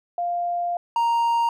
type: tone pair in turn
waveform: sine / triangle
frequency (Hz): 698.5 / 932.4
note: F5 / A#5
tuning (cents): 0 / 0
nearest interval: perfect fourth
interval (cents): 500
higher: second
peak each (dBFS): -22 / -16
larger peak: second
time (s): 0.18-0.77 / 0.96-1.49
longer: first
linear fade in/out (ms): 2
effects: none